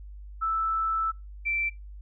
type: tone pair in turn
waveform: sine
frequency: 1318.5 / 2340 Hz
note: E6 / D7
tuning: 0 / -7 cents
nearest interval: minor seventh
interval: 993 cents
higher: second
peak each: -24 / -25 dBFS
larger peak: first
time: 0.41-1.12 / 1.45-1.7 s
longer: first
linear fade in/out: 20 ms
effects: noise-tail reverb RT60 0.2 s tail -23 dB re dry + added 50 Hz sine -40 dBFS peak until 2.01 s